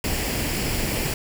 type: noise with comb filter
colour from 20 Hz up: pink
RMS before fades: -25 dBFS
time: 0.04-1.14 s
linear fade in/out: 2 ms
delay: 0.4 ms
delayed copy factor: +0.5
effects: none